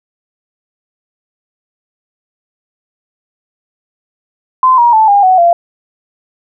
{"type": "tone with pitch steps", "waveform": "sine", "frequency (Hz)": [1030, 950, 876.2, 808.1, 745.3, 687.4], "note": ["C6", "A#5", "A5", "G#5", "F#5", "F5"], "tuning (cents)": [-28, 33, -7, -48, 12, -28], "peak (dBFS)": -4, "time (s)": [4.63, 5.53], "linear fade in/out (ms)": 2, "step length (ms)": 150, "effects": []}